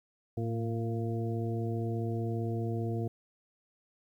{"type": "harmonic tone with a mistuned harmonic", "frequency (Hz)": 115.1, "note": "A#2", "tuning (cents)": -22, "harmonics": [1, 2, 3, 4, 6], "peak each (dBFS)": [-32, -38, -38, -40, -44], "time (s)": [0.37, 3.08], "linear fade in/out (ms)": 5, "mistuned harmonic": 1, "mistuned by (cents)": -45, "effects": ["11-bit"]}